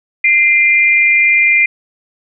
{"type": "tone pair together", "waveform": "sine", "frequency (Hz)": [2078, 2400], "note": ["C7", "D7"], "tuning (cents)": [-12, 37], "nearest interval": "major second", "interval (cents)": 249, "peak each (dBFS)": -10, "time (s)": [0.24, 1.66], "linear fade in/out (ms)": 5, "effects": []}